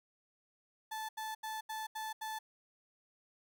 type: tone bursts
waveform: 35% pulse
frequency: 873 Hz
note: A5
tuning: 14 cents flat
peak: -37 dBFS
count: 6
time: 0.91-2.39 s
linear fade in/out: 10 ms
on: 180 ms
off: 80 ms
effects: none

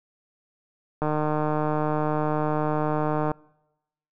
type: click train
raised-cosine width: 1 ms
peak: -12 dBFS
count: 350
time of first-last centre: 1.02-3.316 s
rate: 152 Hz
effects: noise-tail reverb RT60 0.9 s tail -25 dB re dry

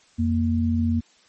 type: tone pair together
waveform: sine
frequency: 87.57 / 233.1 Hz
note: F2 / A#3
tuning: +5 / 0 cents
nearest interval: octave + perfect fourth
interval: 1695 cents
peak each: -22 / -21 dBFS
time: 0.18-1.01 s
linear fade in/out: 20 ms
effects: white hiss -57 dBFS RMS until 1.28 s + MP3 32 kbps

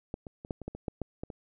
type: clicks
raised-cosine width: 2 ms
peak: -21 / -28 / -29 / -19 / -27 / -23 / -27 / -19 / -19 / -23 / -27 dBFS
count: 11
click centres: 0.141 / 0.268 / 0.449 / 0.508 / 0.617 / 0.68 / 0.75 / 0.882 / 1.017 / 1.235 / 1.302 s
effects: none

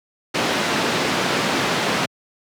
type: band-pass noise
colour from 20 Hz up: pink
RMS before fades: -21 dBFS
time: 0.34-2.06 s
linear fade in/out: 10 ms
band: 190 to 4600 Hz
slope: 12 dB/octave
effects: high-pass 100 Hz 12 dB/octave

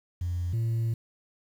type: tone pair in turn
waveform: sine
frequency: 87.8 / 114.34 Hz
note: F2 / A#2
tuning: +10 / -33 cents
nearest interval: perfect fourth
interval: 457 cents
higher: second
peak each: -26 / -22 dBFS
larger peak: second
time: 0.21-0.53 / 0.53-0.94 s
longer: second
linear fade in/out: 5 ms
effects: tanh soft clip ceiling -24 dBFS + 9-bit

